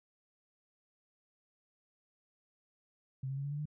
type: tone with pitch steps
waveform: sine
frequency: 132.4 / 135.73 / 139.14 / 142.64 / 146.23 / 149.91 Hz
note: C3 / C#3 / C#3 / C#3 / D3 / D3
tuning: +21 / -36 / +7 / +50 / -7 / +36 cents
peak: -35 dBFS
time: 3.23-3.656 s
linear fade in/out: 5 ms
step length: 71 ms
effects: none